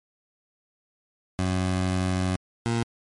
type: tone pair in turn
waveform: 20% pulse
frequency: 92.5 / 116.54 Hz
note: F#2 / A#2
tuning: 0 / 0 cents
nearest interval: major third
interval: 400 cents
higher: second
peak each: -18 dBFS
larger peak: neither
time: 1.39-2.36 / 2.66-2.83 s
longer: first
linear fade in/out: 0 ms
effects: MP3 48 kbps